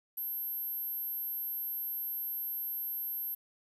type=tone; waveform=sine; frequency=12730 Hz; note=G9; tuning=26 cents sharp; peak=-33 dBFS; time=0.17-3.35 s; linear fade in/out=10 ms; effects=tanh soft clip ceiling -30 dBFS + 11-bit